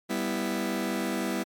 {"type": "chord", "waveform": "sawtooth", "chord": "E minor", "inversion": "first", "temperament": "just", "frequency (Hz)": [197.78, 247.2, 329.6], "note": ["G3", "B3", "E4"], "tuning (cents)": [16, 2, 0], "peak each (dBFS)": [-28, -28, -28], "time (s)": [0.09, 1.44], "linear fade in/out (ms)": 20, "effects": ["MP3 96 kbps"]}